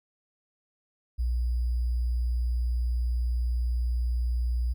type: tone with sample-and-hold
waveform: sine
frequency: 60 Hz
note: B1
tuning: 49 cents flat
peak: -24 dBFS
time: 1.18-4.74 s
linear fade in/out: 20 ms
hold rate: 4900 Hz
effects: none